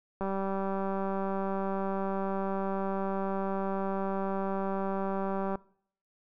click train, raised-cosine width 1 ms, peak -20 dBFS, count 1038, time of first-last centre 0.21-5.555 s, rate 194 Hz, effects noise-tail reverb RT60 0.6 s tail -22 dB re dry

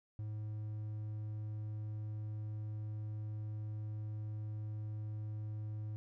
triangle tone, 106.9 Hz, A2, 49 cents flat, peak -37 dBFS, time 0.19-5.96 s, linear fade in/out 0 ms, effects none

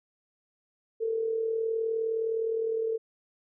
sine tone with amplitude modulation, 449.3 Hz, A4, 36 cents sharp, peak -24 dBFS, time 1-2.98 s, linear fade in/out 20 ms, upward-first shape sine, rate 39.6 Hz, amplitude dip 50%, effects none

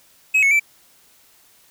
triangle tone with pitch steps, 2555 / 2203 / 2327 Hz, D#7 / C#7 / D7, +45 / -11 / -17 cents, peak -11 dBFS, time 0.34-0.598 s, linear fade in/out 10 ms, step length 86 ms, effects white hiss -54 dBFS RMS until 1.7 s

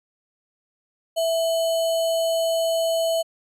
sine tone with sample-and-hold, 659.3 Hz, E5, in tune, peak -19 dBFS, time 1.16-3.23 s, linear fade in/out 20 ms, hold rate 3675 Hz, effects resampled to 32000 Hz

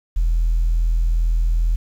sine tone, 41.2 Hz, E1, in tune, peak -13 dBFS, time 0.16-1.76 s, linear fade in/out 10 ms, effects tanh soft clip ceiling -12 dBFS + 8-bit

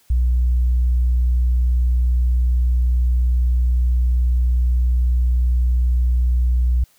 sine tone, 61.2 Hz, B1, 15 cents flat, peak -12 dBFS, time 0.1-6.84 s, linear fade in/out 5 ms, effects tanh soft clip ceiling -11 dBFS + white hiss -57 dBFS RMS until 6.98 s

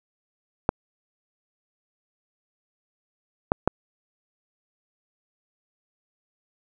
clicks, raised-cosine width 1 ms, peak -4 dBFS, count 3, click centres 0.691 / 3.519 / 3.676 s, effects none

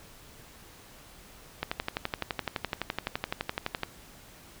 click train, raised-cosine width 0.3 ms, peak -13 dBFS, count 27, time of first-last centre 1.63-3.833 s, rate 11.8 Hz, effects pink hiss -52 dBFS RMS until 4.6 s

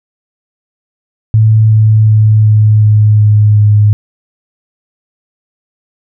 sine tone with pitch steps, 109.6 / 108.78 / 107.97 / 107.16 / 106.36 / 105.56 / 104.77 Hz, A2 / A2 / A2 / A2 / G#2 / G#2 / G#2, -6 / -19 / -32 / -45 / +42 / +29 / +16 cents, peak -3 dBFS, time 1.34-3.93 s, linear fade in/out 0 ms, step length 370 ms, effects none

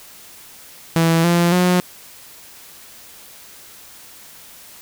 sawtooth tone with pitch steps, 164.9 / 172.2 / 179.82 Hz, E3 / F3 / F#3, +1 / -24 / -49 cents, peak -9 dBFS, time 0.96-1.8 s, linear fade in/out 0 ms, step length 280 ms, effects white hiss -42 dBFS RMS until 4.81 s

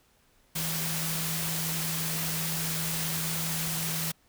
sine tone in noise, 161.7 Hz, E3, 33 cents flat, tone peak -34 dBFS, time 0.55-4.12 s, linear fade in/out 10 ms, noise white, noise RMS -32 dBFS, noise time 0.55-4.12 s, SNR -5 dB, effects pink hiss -65 dBFS RMS until 4.28 s

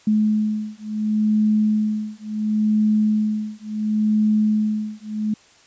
sine beating tone pair, 213.4 / 214.11 Hz, G#3 / A3, +47 / -47 cents, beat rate 0.71 Hz, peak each -20 dBFS, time 0.07-5.34 s, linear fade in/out 5 ms, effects white hiss -52 dBFS RMS until 5.66 s + resampled to 16000 Hz

